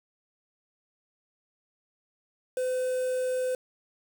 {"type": "tone with quantisation", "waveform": "triangle", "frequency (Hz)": 509, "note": "C5", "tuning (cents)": -48, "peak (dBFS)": -24, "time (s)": [2.57, 3.55], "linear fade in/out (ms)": 2, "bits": 7, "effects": []}